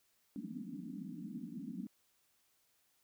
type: band-pass noise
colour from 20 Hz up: pink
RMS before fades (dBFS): -45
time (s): 0.36-1.87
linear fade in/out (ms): 0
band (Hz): 170 to 300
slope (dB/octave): 96
effects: white hiss -75 dBFS RMS until 3.03 s